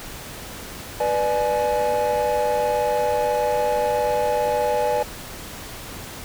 triangle tone cluster, 492.3 / 594 / 845 Hz, B4 / D5 / G#5, -6 / +20 / +30 cents, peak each -20 dBFS, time 1-5.03 s, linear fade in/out 5 ms, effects tanh soft clip ceiling -13 dBFS + pink hiss -36 dBFS RMS until 6.24 s

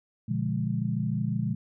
sine chord, B diminished seventh, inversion none, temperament equal with one note detuned, 120.93 / 146.83 / 174.61 / 207.7 Hz, B2 / D3 / F3 / Ab3, -36 / 0 / 0 / 0 cents, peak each -30 / -32 / -32 / -31 dBFS, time 0.28-1.55 s, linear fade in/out 10 ms, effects none

